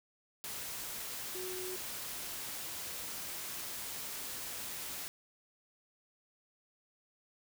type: tone in noise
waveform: sine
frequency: 368.6 Hz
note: F#4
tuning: 7 cents flat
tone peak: -41 dBFS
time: 1.35-1.76 s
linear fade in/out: 0 ms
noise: white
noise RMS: -42 dBFS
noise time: 0.44-5.08 s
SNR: -2 dB
effects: none